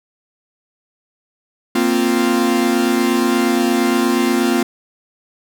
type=chord; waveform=45% pulse; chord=Bb suspended second; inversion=none; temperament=equal; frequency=233.1 / 261.6 / 349.2 Hz; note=Bb3 / C4 / F4; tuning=0 / 0 / 0 cents; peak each=-18 dBFS; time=1.75-4.63 s; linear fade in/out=5 ms; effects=none